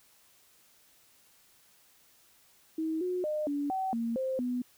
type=tone with pitch steps; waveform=sine; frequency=319.1 / 362.8 / 608 / 286.9 / 761 / 231.2 / 524 / 247.7 Hz; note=D#4 / F#4 / D#5 / D4 / F#5 / A#3 / C5 / B3; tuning=+44 / -34 / -40 / -40 / +48 / -14 / +2 / +5 cents; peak=-29 dBFS; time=2.78-4.62 s; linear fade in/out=5 ms; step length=230 ms; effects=white hiss -63 dBFS RMS until 4.77 s